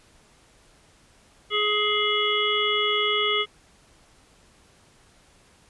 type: harmonic tone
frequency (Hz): 419.9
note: G#4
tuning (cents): +19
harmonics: 1 / 3 / 5 / 7 / 8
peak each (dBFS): -27 / -27 / -27 / -27 / -27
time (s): 1.5-3.46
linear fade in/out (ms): 50
effects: pink hiss -57 dBFS RMS until 5.69 s + resampled to 24000 Hz